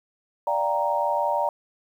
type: chord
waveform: sine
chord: G minor seventh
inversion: second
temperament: equal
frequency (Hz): 587.3 / 698.5 / 784 / 932.3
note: D5 / F5 / G5 / Bb5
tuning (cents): 0 / 0 / 0 / 0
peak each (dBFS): -26 / -30 / -29 / -24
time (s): 0.47-1.49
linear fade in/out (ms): 2
effects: 9-bit